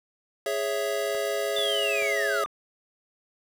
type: chord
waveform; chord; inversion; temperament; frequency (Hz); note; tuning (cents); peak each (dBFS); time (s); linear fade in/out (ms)
square; C# minor; second; equal; 415.3 / 554.4 / 659.3; G#4 / C#5 / E5; 0 / 0 / 0; -31; 0.46-2.44; 2
type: click train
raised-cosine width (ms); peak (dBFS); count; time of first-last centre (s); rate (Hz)
0.5; -27; 4; 1.15-2.46; 2.29
type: linear sweep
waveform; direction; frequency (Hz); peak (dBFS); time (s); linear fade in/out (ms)
triangle; down; 3569 to 1172; -25; 1.56-2.46; 5
effects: none